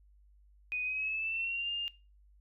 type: tone with pitch glide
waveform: sine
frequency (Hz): 2489 to 2810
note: D#7 to F7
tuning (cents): 0 to +10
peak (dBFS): -32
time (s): 0.72-1.88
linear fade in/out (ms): 0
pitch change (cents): +210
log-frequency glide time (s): 0.82-1.7
effects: noise-tail reverb RT60 0.3 s tail -20 dB re dry + added 50 Hz sine -59 dBFS peak until 2.4 s